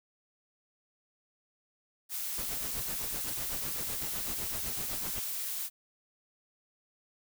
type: noise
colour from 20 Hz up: blue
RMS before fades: -36 dBFS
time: 2.09-5.7 s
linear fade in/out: 50 ms
type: noise with tremolo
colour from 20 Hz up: pink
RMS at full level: -40 dBFS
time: 2.37-5.2 s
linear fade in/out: 10 ms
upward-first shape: triangle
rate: 7.9 Hz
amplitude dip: 95%
effects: none